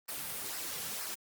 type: noise with flanger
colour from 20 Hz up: white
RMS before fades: -39 dBFS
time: 0.08-1.15 s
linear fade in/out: 10 ms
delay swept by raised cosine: 0.28 to 3.28 ms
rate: 2.1 Hz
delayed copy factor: -0.55
effects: Opus 32 kbps